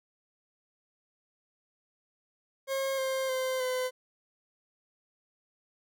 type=tone with pitch steps; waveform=40% pulse; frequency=539 / 528.8 / 518.8 / 509 Hz; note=C#5 / C5 / C5 / C5; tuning=-49 / +18 / -15 / -48 cents; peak=-28 dBFS; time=2.67-3.91 s; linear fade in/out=50 ms; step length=310 ms; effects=none